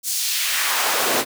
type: noise with high-pass filter sweep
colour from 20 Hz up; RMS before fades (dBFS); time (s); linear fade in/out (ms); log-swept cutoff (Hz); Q
pink; -21; 0.03-1.25; 50; 7000 to 290; 1.1
effects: none